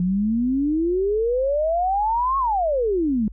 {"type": "exponential two-way sweep", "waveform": "sine", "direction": "up then down", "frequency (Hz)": [174.61, 1107, 202], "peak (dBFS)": -18, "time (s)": [0, 3.28], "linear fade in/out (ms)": 2, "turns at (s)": 2.38, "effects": ["added 50 Hz sine -35 dBFS peak until 3.32 s"]}